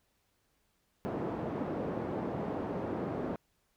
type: band-pass noise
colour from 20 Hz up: pink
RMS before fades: -36 dBFS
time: 1.05-3.36 s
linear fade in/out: 0 ms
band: 180 to 670 Hz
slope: 12 dB/octave
effects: pink hiss -75 dBFS RMS until 3.76 s